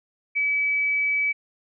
sine tone, 2290 Hz, D7, 44 cents flat, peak -20 dBFS, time 0.35-1.33 s, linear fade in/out 20 ms, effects none

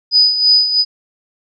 sine tone with tremolo, 4978 Hz, D#8, in tune, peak -6 dBFS, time 0.11-0.85 s, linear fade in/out 50 ms, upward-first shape sine, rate 3 Hz, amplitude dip 65%, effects none

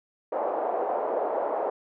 white band-pass noise, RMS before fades -28 dBFS, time 0.32-1.7 s, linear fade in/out 5 ms, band 440 to 760 Hz, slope 24 dB/octave, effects none

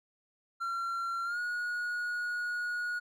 triangle tone with pitch glide, 1368 to 1449.3 Hz, F6 to F#6, -36 to -36 cents, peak -30 dBFS, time 0.6-3 s, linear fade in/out 20 ms, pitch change +100 cents, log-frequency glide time 1.24-1.39 s, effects none

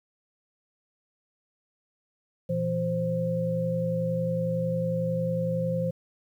sine tone cluster, 117.8 / 168.8 / 524 Hz, A#2 / E3 / C5, +19 / +41 / +2 cents, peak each -33 / -28 / -28 dBFS, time 2.49-5.91 s, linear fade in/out 10 ms, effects 10-bit

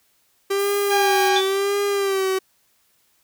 45% pulse tone with vibrato, 391.8 Hz, G4, 1 cent flat, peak -19 dBFS, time 0.5-2.39 s, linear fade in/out 10 ms, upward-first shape sine, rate 0.95 Hz, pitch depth 57 cents each way
pink high-pass noise, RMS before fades -34 dBFS, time 0.58-1.3 s, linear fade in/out 20 ms, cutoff 8300 Hz, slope 48 dB/octave
harmonic tone, 809 Hz, G#5, 46 cents flat, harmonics 1 / 2 / 3 / 4 / 5 / 6 / 7 / 8, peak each -19 / -25 / -29 / -31 / -33 / -35 / -36 / -37 dBFS, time 0.88-1.42 s, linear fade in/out 50 ms
sine tone with exponential decay, 3500 Hz, A7, 10 cents flat, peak -18 dBFS, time 1.36-1.71 s, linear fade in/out 2 ms, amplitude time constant 74 ms
effects white hiss -63 dBFS RMS until 3.23 s

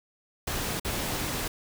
pink noise with dropouts, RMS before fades -31 dBFS, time 0.47-1.48 s, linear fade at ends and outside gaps 5 ms, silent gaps 0.798-0.847 s, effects none

